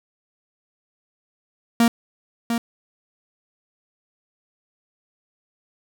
45% pulse tone with echo, 233.1 Hz, A#3, in tune, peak -13 dBFS, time 1.8-1.88 s, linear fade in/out 2 ms, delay 700 ms, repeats 1, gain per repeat -7 dB, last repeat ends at 2.58 s, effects none

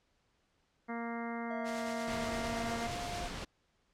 harmonic tone, 233.1 Hz, A#3, in tune, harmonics 1 / 2 / 3 / 4 / 5 / 6 / 7 / 8 / 9, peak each -39 / -45 / -44 / -47 / -48 / -49 / -53 / -51 / -49 dBFS, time 0.88-2.88 s, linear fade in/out 20 ms
triangle tone with pitch glide, 656 to 703.1 Hz, E5 to F5, -9 to +11 cents, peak -38 dBFS, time 1.5-3.28 s, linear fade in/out 10 ms, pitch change +120 cents, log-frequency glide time 2.35-2.92 s
white noise with tremolo, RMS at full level -42 dBFS, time 1.64-3.3 s, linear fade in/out 50 ms, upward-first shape sine, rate 8.7 Hz, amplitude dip 35%
pink noise, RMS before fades -41 dBFS, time 2.07-3.45 s, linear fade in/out 10 ms
effects pink hiss -75 dBFS RMS until 3.93 s + low-pass 6000 Hz 12 dB/octave

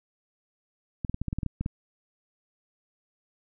clicks, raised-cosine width 5 ms, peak -17 dBFS, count 11, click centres 1.048 / 1.096 / 1.144 / 1.216 / 1.283 / 1.329 / 1.386 / 1.432 / 1.463 / 1.61 / 1.661 s, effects none

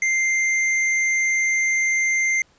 sine tone with hard clipping, 2093 Hz, C7, in tune, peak -19 dBFS, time 0.02-2.42 s, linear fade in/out 2 ms, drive 15 dB, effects pink hiss -58 dBFS RMS until 2.58 s + resampled to 16000 Hz

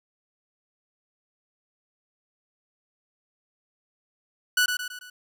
sawtooth tone with echo, 1480 Hz, F#6, in tune, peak -15 dBFS, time 4.57-4.66 s, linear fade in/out 5 ms, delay 110 ms, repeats 4, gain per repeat -6 dB, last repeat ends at 5.1 s, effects none

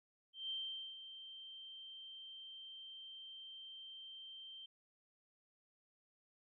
sine tone with ADSR envelope, 3136 Hz, G7, in tune, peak -39 dBFS, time 0.33-4.66 s, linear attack 170 ms, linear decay 460 ms, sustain -11 dB, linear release 6 ms, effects none

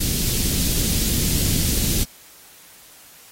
pink band-stop noise, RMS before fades -21 dBFS, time 0-2.04 s, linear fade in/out 10 ms, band 260 to 3900 Hz, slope 12 dB/octave, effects white hiss -47 dBFS RMS until 3.31 s + AAC 48 kbps

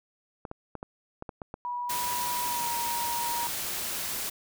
clicks, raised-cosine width 1 ms, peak -23 dBFS, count 8, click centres 0.452 / 0.514 / 0.753 / 0.829 / 1.224 / 1.292 / 1.418 / 1.541 s
sine tone with pitch glide, 973 to 946.4 Hz, B5 to A#5, -26 to +26 cents, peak -30 dBFS, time 1.65-3.47 s, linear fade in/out 0 ms, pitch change -48 cents, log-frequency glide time 2.44-2.67 s
white noise, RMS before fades -33 dBFS, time 1.89-4.3 s, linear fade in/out 10 ms
effects none

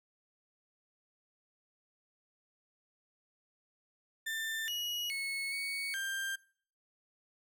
35% pulse tone with pitch steps, 1786 / 2905 / 2197 / 2230 / 1586 Hz, A6 / F#7 / C#7 / C#7 / G6, +25 / -32 / -16 / +10 / +20 cents, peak -33 dBFS, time 4.26-6.36 s, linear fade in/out 10 ms, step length 420 ms, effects noise-tail reverb RT60 0.5 s tail -23 dB re dry

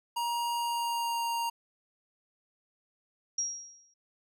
square tone with pitch glide, 945 to 933.6 Hz, A#5 to A#5, +23 to +2 cents, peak -30 dBFS, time 0.16-1.5 s, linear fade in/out 10 ms, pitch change -21 cents, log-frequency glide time 0.55-1.21 s
sine tone with exponential decay, 5650 Hz, F8, 19 cents sharp, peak -26 dBFS, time 3.38-3.94 s, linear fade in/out 5 ms, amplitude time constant 120 ms
effects none

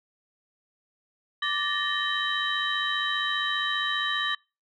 sine tone cluster, 1168 / 1758 / 1853 / 3081 / 3856 Hz, D6 / A6 / A#6 / G7 / B7, -10 / -2 / -11 / -31 / -42 cents, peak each -31 dBFS, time 1.42-4.35 s, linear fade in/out 5 ms, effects noise-tail reverb RT60 0.3 s tail -26 dB re dry + tanh soft clip ceiling -15 dBFS

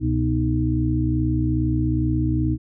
harmonic tone with a mistuned harmonic, 62.4 Hz, B1, 19 cents sharp, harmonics 1 / 2 / 4 / 5, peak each -24 / -22 / -28 / -23 dBFS, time 0-2.58 s, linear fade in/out 50 ms, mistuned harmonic 1, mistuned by +150 cents, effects none

